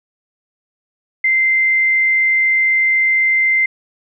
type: tone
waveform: sine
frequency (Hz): 2082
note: C7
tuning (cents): -9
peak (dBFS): -11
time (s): 1.24-3.66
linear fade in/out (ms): 5
effects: none